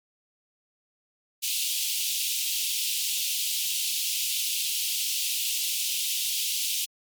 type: high-pass noise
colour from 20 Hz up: pink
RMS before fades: -28 dBFS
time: 1.42-6.86 s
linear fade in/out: 20 ms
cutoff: 2700 Hz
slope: 48 dB/octave
effects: MP3 96 kbps